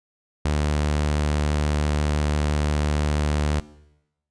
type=tone; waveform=sawtooth; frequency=74.5 Hz; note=D2; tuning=25 cents sharp; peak=-16 dBFS; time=0.45-3.6 s; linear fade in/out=5 ms; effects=noise-tail reverb RT60 0.9 s tail -19 dB re dry + resampled to 22050 Hz